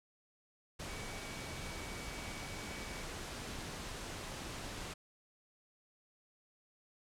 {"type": "tone in noise", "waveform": "sine", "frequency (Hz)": 2269, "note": "C#7", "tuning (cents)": 40, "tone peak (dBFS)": -52, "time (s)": [0.88, 3.03], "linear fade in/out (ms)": 10, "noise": "pink", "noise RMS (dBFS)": -44, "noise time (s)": [0.79, 4.94], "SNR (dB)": -11, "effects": ["low-pass 9000 Hz 12 dB/octave"]}